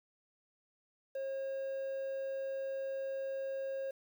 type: tone with quantisation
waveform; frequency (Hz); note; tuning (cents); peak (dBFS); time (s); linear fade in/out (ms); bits
triangle; 540; C#5; -45; -34; 1.15-3.91; 5; 10
effects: none